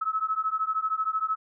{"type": "beating tone pair", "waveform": "sine", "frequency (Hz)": [1288, 1301], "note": ["E6", "E6"], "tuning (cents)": [-41, -23], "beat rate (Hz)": 13, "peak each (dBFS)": -28, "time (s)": [0.01, 1.36], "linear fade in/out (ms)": 10, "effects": []}